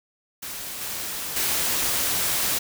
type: noise with level steps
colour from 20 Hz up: white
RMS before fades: -34 / -31 / -24 dBFS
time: 0.42-2.59 s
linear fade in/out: 10 ms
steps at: 0.81 / 1.36 s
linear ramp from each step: 5 ms
effects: none